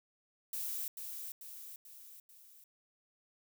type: noise with echo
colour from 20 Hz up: violet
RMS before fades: -39 dBFS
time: 0.53-0.88 s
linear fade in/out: 2 ms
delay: 440 ms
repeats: 4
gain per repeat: -5 dB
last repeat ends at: 2.64 s
effects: none